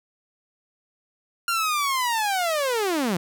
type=linear sweep; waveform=sawtooth; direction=down; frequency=1400 to 162.5 Hz; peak=-18 dBFS; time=1.48-3.17 s; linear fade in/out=2 ms; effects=none